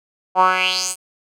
10% pulse tone with band-pass filter sweep, 185 Hz, F#3, in tune, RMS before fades -17 dBFS, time 0.35-0.96 s, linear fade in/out 50 ms, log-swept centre 780 to 9800 Hz, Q 4.2, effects none

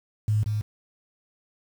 sine tone with echo, 106.5 Hz, G#2, 44 cents sharp, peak -19 dBFS, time 0.28-0.43 s, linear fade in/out 0 ms, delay 180 ms, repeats 1, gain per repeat -4 dB, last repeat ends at 0.61 s, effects high-pass 60 Hz 12 dB/octave + 8-bit

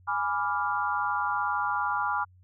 sine chord, G# diminished seventh, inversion none, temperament equal, 830.6 / 987.8 / 1174.7 / 1396.9 Hz, G#5 / B5 / D6 / F6, 0 / 0 / 0 / 0 cents, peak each -31 dBFS, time 0.07-2.25 s, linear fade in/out 20 ms, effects added 91 Hz sine -54 dBFS peak until 2.43 s

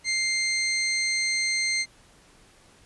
20% pulse tone, 2100 Hz, C7, 6 cents sharp, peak -18 dBFS, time 0.04-1.86 s, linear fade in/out 50 ms, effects pink hiss -56 dBFS RMS until 2.85 s + resampled to 24000 Hz

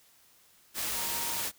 sine tone in noise, 932.3 Hz, A#5, in tune, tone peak -42 dBFS, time 0.93-1.44 s, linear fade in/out 50 ms, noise white, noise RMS -33 dBFS, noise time 0.74-1.52 s, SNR -12 dB, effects white hiss -62 dBFS RMS until 1.58 s

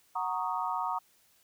sine chord, D# minor seventh, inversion first, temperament equal, 740 / 932.3 / 1108.7 / 1244.5 Hz, F#5 / A#5 / C#6 / D#6, 0 / 0 / 0 / 0 cents, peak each -36 / -33 / -37 / -36 dBFS, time 0.15-0.99 s, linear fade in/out 10 ms, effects white hiss -66 dBFS RMS until 1.43 s

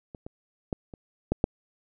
clicks, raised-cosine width 2 ms, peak -27 / -25 / -15 / -28 / -10 / -7 dBFS, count 6, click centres 0.148 / 0.265 / 0.728 / 0.938 / 1.32 / 1.441 s, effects none

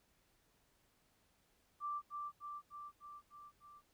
sine tone with echo, 1174.7 Hz, D6, in tune, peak -38 dBFS, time 1.8-2.02 s, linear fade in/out 50 ms, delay 300 ms, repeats 6, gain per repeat -3 dB, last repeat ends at 3.82 s, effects pink hiss -75 dBFS RMS until 3.93 s

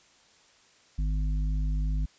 harmonic tone, 51.3 Hz, G#1, 21 cents flat, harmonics 1 / 3 / 5, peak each -25 / -35 / -44 dBFS, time 0.98-2.06 s, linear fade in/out 10 ms, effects white hiss -60 dBFS RMS until 2.18 s + resampled to 16000 Hz

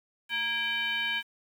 sine tone with frequency modulation, 2345 Hz, D7, 3 cents flat, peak -27 dBFS, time 0.29-1.23 s, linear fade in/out 50 ms, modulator 706 Hz, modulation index 1.4, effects 9-bit

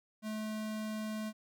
square tone, 215.9 Hz, A3, 33 cents flat, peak -37 dBFS, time 0.22-1.33 s, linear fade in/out 50 ms, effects none

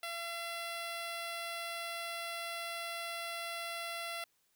10% pulse tone, 679 Hz, F5, 49 cents flat, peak -30 dBFS, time 0.03-4.24 s, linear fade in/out 2 ms, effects white hiss -75 dBFS RMS until 4.55 s

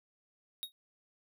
square tone with exponential decay, 3758 Hz, A#7, 13 cents sharp, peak -33 dBFS, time 0.63-0.72 s, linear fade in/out 0 ms, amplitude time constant 19 ms, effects none

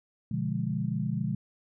sine chord, B diminished seventh, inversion none, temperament equal with one note detuned, 122.55 / 146.83 / 174.61 / 207.7 Hz, B2 / D3 / F3 / Ab3, -13 / 0 / 0 / 0 cents, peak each -33 dBFS, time 0.31-1.35 s, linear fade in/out 5 ms, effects none

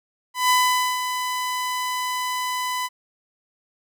sawtooth tone with ADSR envelope, 1002 Hz, B5, 25 cents sharp, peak -11 dBFS, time 0.34-2.89 s, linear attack 160 ms, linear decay 480 ms, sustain -9 dB, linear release 38 ms, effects none

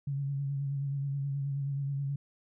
sine tone with vibrato, 139.4 Hz, C#3, 10 cents sharp, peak -30 dBFS, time 0.07-2.16 s, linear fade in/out 5 ms, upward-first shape sine, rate 9.4 Hz, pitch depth 33 cents each way, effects none

